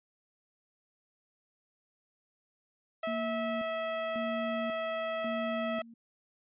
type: tone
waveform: sawtooth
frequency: 650 Hz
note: E5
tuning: 24 cents flat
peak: -28 dBFS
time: 3.03-5.82 s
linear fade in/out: 5 ms
type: tone with tremolo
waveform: sine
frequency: 230.8 Hz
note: A#3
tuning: 17 cents flat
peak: -35 dBFS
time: 3.07-5.94 s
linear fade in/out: 5 ms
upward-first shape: square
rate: 0.92 Hz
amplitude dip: 80%
effects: resampled to 8000 Hz